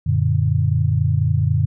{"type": "chord", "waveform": "sine", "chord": "Gb augmented", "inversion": "none", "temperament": "equal", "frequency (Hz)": [92.5, 116.54, 146.83], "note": ["Gb2", "Bb2", "D3"], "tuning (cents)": [0, 0, 0], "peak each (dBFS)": -19, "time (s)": [0.06, 1.66], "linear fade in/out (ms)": 10, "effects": []}